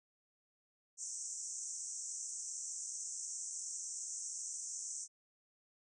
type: band-pass noise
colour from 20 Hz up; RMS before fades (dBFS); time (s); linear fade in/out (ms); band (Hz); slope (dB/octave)
pink; -44; 0.97-5.08; 50; 5800 to 8400; 96
effects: none